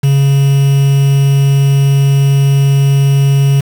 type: tone with quantisation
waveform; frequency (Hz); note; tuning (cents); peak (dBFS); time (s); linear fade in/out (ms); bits
triangle; 138.59; C#3; 0; -4; 0.03-3.61; 10; 4
effects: none